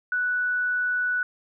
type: tone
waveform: sine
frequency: 1480 Hz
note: F#6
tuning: in tune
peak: -22 dBFS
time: 0.12-1.23 s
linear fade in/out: 2 ms
effects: none